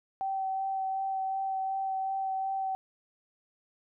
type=tone with vibrato; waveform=sine; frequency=770 Hz; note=G5; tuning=31 cents flat; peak=-29 dBFS; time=0.21-2.75 s; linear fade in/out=0 ms; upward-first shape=sine; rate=2.7 Hz; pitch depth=12 cents each way; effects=none